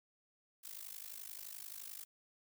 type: noise with amplitude modulation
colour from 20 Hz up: blue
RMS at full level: -45 dBFS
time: 0.63-2.05 s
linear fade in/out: 20 ms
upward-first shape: sine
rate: 51.5 Hz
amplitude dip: 90%
effects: none